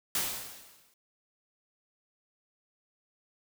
white noise with exponential decay, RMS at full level -28 dBFS, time 0.15-0.94 s, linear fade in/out 2 ms, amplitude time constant 170 ms, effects none

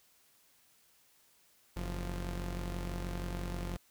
sawtooth tone pair together, 46.25 / 174.61 Hz, F#1 / F3, 0 / 0 cents, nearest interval octave + major seventh, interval 2300 cents, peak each -33 / -38 dBFS, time 1.76-3.77 s, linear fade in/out 10 ms, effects white hiss -67 dBFS RMS until 3.9 s

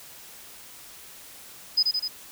sine tone with echo, 5010 Hz, D#8, 11 cents sharp, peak -17 dBFS, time 1.77-1.83 s, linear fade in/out 10 ms, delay 84 ms, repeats 3, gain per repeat -3 dB, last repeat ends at 2.082 s, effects white hiss -46 dBFS RMS until 2.31 s

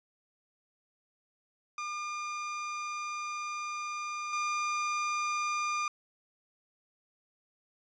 30% pulse tone with level steps, 1206 Hz, D6, 46 cents sharp, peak -32 / -27 dBFS, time 1.78-5.88 s, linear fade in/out 2 ms, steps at 4.33 s, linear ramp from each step 2 ms, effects resampled to 16000 Hz

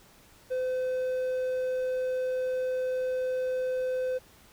triangle tone, 511 Hz, C5, 41 cents flat, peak -25 dBFS, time 0.5-4.19 s, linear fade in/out 20 ms, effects pink hiss -57 dBFS RMS until 4.52 s

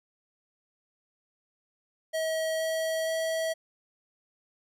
square tone with pitch steps, 640 / 643.7 / 647.4 Hz, D#5 / E5 / E5, +49 / -41 / -31 cents, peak -28 dBFS, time 2.13-3.54 s, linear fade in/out 20 ms, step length 470 ms, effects resampled to 32000 Hz

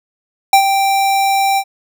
square tone with ADSR envelope, 784 Hz, G5, in tune, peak -4 dBFS, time 0.53-1.64 s, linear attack 3 ms, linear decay 85 ms, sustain -8 dB, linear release 63 ms, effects none

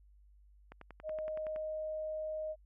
click train, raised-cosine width 0.5 ms, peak -34 dBFS, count 10, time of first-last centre 0.72-1.561 s, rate 10.7 Hz
sine tone, 622.3 Hz, D#5, in tune, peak -36 dBFS, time 1.03-2.56 s, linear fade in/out 50 ms
effects added 50 Hz sine -59 dBFS peak until 2.65 s

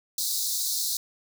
pink high-pass noise, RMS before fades -28 dBFS, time 0.18-0.97 s, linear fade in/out 2 ms, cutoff 3800 Hz, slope 96 dB/octave, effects none

